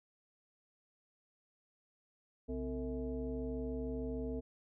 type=tone with frequency modulation; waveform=sine; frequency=255.8 Hz; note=C4; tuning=39 cents flat; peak=-36 dBFS; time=2.48-4.41 s; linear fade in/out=20 ms; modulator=195 Hz; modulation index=1.3; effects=none